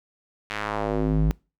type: tone with band-pass filter sweep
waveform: square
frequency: 52.6 Hz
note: G#1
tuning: 23 cents sharp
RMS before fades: -24 dBFS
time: 0.5-1.31 s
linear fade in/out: 0 ms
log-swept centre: 2400 to 110 Hz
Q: 1.3
effects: noise-tail reverb RT60 0.3 s tail -25 dB re dry